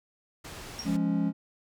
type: low-pass noise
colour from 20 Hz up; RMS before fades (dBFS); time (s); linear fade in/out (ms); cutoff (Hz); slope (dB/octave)
pink; -43; 0.44-0.97; 10; 9900; 12
type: tone with exponential decay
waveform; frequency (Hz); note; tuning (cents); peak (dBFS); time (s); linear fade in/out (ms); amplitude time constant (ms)
sine; 5588; F8; 0; -31; 0.79-0.92; 2; 27
type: chord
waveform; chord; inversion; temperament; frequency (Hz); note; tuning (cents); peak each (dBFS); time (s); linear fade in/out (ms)
triangle; Db major; first; just; 173.24 / 207.9 / 277.2; F3 / Ab3 / Db4; -14 / +2 / 0; -27; 0.84-1.33; 50
effects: none